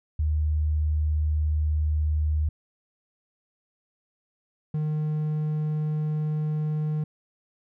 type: tone pair in turn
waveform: sine / triangle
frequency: 76.4 / 152.98 Hz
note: D#2 / D#3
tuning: -31 / -29 cents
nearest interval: octave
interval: 1202 cents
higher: second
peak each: -21 / -22 dBFS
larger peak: first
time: 0.19-2.49 / 4.74-7.04 s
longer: neither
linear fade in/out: 5 ms
effects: none